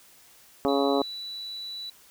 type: harmonic tone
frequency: 139.4 Hz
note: C#3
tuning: 10 cents sharp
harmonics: 2 / 3 / 4 / 5 / 6 / 7 / 8 / 9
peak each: -26 / -26 / -28 / -30 / -33 / -38 / -34 / -40 dBFS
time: 0.65-1.02 s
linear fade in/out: 0 ms
type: tone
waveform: sine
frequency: 3951 Hz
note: B7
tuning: in tune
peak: -34 dBFS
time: 0.68-1.9 s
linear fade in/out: 5 ms
effects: white hiss -55 dBFS RMS until 2.1 s